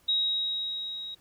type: tone with level ramp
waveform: sine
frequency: 3804 Hz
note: A#7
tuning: 34 cents sharp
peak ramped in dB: -22 to -36 dBFS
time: 0.08-1.15 s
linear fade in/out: 10 ms
effects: pink hiss -63 dBFS RMS until 1.2 s